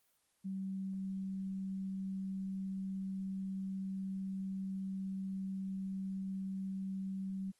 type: tone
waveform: sine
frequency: 191.7 Hz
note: G3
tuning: 38 cents flat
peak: -37 dBFS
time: 0.44-7.52 s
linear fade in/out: 20 ms
effects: white hiss -75 dBFS RMS until 7.59 s + Opus 24 kbps